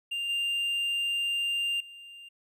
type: tone with level steps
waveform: triangle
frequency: 2794 Hz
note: F7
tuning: in tune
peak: -28 / -25 / -43 dBFS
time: 0.11-2.29 s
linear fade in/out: 10 ms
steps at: 0.29 / 1.8 s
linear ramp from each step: 5 ms
effects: none